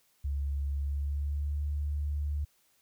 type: tone with pitch glide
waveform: sine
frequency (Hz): 70.3 to 73.12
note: C#2 to D2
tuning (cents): +25 to -7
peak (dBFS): -29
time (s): 0.24-2.45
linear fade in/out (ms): 10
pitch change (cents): +68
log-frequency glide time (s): 0.76-1.62
effects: white hiss -69 dBFS RMS until 2.81 s